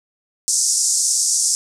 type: band-pass noise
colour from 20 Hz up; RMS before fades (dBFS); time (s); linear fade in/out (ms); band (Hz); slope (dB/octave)
pink; -18; 0.48-1.55; 0; 5400 to 9400; 48
effects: none